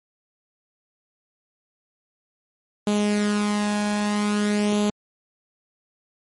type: tone with flanger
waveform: sawtooth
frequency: 207.7 Hz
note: G#3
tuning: in tune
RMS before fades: -22 dBFS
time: 2.87-4.9 s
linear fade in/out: 2 ms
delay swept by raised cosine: 0.28 to 1.21 ms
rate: 0.51 Hz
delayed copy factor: +0.55
effects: MP3 48 kbps